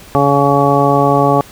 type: harmonic tone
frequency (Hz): 140.9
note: C#3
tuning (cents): +29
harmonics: 1 / 2 / 3 / 4 / 5 / 6 / 8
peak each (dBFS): -16 / -16 / -16 / -16 / -16 / -16 / -16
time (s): 0.15-1.41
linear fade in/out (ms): 0
effects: pink hiss -38 dBFS RMS until 1.51 s